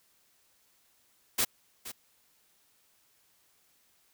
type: noise with echo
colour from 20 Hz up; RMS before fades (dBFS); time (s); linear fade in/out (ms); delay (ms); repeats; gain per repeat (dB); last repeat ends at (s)
white; -27; 1.38-1.45; 10; 470; 1; -14; 1.92
effects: white hiss -68 dBFS RMS until 4.13 s